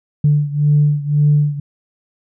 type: beating tone pair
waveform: sine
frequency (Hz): 146.83 / 148.73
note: D3 / D3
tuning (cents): 0 / +22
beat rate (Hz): 1.9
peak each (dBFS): -12 / -15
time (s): 0.24-1.6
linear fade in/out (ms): 5
effects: tanh soft clip ceiling -4 dBFS